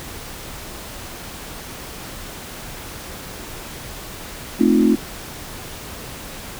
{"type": "chord", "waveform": "sine", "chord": "F dominant seventh", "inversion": "first", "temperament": "equal with one note detuned", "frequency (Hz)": [220, 261.6, 306.5, 349.2], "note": ["A3", "C4", "Eb4", "F4"], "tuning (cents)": [0, 0, -26, 0], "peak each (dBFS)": [-16, -17, -18, -19], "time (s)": [4.59, 4.96], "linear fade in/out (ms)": 20, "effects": ["pink hiss -34 dBFS RMS until 6.59 s"]}